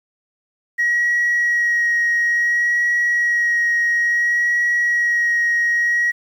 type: tone with vibrato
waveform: sine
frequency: 1900 Hz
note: A#6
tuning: 33 cents sharp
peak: -13 dBFS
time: 0.78-6.12 s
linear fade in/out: 20 ms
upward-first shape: sine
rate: 0.58 Hz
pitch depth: 13 cents each way
effects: tanh soft clip ceiling -12 dBFS + 8-bit